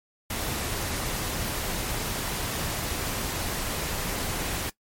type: noise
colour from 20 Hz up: pink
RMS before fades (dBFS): -30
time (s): 0.3-4.7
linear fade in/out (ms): 5
effects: noise-tail reverb RT60 0.1 s tail -19 dB re dry + MP3 64 kbps